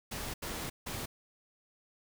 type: noise bursts at uneven times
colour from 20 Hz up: pink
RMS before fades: -39 dBFS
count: 3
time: 0.11-0.34 / 0.42-0.7 / 0.86-1.06 s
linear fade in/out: 10 ms
effects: none